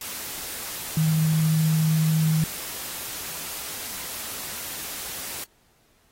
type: tone in noise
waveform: sine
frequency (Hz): 157.9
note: D#3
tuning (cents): +26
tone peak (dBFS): -18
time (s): 0.97-2.44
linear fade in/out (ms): 2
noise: white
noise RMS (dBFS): -34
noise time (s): 0.01-5.44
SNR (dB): +13
effects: pink hiss -63 dBFS RMS until 6.11 s + AAC 48 kbps